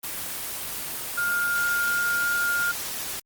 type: tone in noise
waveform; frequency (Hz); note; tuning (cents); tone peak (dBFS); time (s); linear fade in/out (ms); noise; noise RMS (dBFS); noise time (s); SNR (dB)
sine; 1412; F6; +19; -22; 1.17-2.72; 10; white; -32; 0.03-3.2; +7
effects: Opus 24 kbps